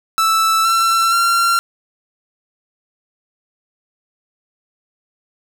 45% pulse tone with pitch steps, 1318.5 / 1345.4 / 1372.9 Hz, E6 / E6 / F6, 0 / +35 / -30 cents, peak -12 dBFS, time 0.18-1.59 s, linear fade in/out 0 ms, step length 470 ms, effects none

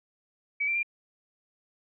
sine tone with pitch steps, 2280 / 2353 / 2388 Hz, C#7 / D7 / D7, +48 / +3 / +28 cents, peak -25 dBFS, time 0.6-0.831 s, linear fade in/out 10 ms, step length 77 ms, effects none

